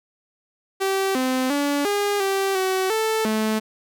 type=tone with pitch steps; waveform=sawtooth; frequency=386.9 / 257.9 / 286.4 / 407.6 / 389.4 / 377 / 440.7 / 217.6 Hz; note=G4 / C4 / D4 / G#4 / G4 / F#4 / A4 / A3; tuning=-23 / -25 / -43 / -32 / -12 / +32 / +3 / -19 cents; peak=-16 dBFS; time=0.8-3.6 s; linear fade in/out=20 ms; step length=350 ms; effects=none